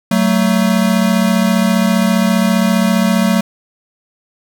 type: tone pair together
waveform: square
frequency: 187.8 / 222.8 Hz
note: F#3 / A3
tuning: +26 / +22 cents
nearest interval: minor third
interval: 296 cents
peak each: -14 dBFS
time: 0.11-3.41 s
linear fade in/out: 5 ms
effects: none